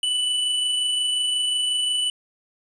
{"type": "tone with amplitude modulation", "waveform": "square", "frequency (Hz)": 2978, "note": "F#7", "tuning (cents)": 11, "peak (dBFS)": -20, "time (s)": [0.03, 2.1], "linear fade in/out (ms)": 2, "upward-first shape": "sine", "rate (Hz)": 25.6, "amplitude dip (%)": 25, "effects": ["resampled to 22050 Hz", "9-bit"]}